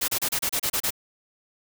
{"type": "noise bursts", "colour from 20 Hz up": "white", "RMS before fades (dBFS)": -25, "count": 9, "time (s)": [0.01, 0.906], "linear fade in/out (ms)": 10, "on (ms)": 72, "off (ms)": 31, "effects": []}